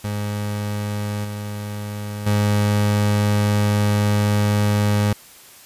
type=tone with level steps; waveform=30% pulse; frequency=103.83 Hz; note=G#2; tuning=in tune; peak=-20 / -24 / -13 dBFS; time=0.04-5.13 s; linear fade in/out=5 ms; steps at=1.24 / 2.26 s; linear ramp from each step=10 ms; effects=white hiss -45 dBFS RMS until 5.65 s + resampled to 32000 Hz